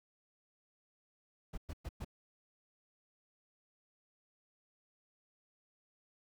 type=noise bursts; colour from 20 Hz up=brown; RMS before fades=-41 dBFS; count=4; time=1.53-2.048 s; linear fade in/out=10 ms; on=47 ms; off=110 ms; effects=none